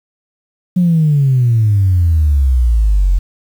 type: exponential sweep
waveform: sine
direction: down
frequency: 183.4 to 43.2 Hz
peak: -7 dBFS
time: 0.76-3.19 s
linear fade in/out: 10 ms
effects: tanh soft clip ceiling -4 dBFS + 7-bit